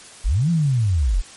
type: linear two-way sweep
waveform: sine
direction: up then down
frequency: 30.95 to 174.61 to 33.38 Hz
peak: -15 dBFS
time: 0.24-1.22 s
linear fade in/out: 20 ms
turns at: 0.5 s
effects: white hiss -42 dBFS RMS until 1.36 s + MP3 48 kbps